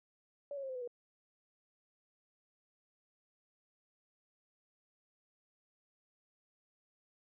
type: tone with pitch steps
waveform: sine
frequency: 571 / 552.2 / 534 / 516.4 / 499.4 / 482.9 Hz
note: D5 / C#5 / C5 / C5 / B4 / B4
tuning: -49 / -7 / +35 / -23 / +19 / -39 cents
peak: -39 dBFS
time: 0.51-0.876 s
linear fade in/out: 2 ms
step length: 61 ms
effects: none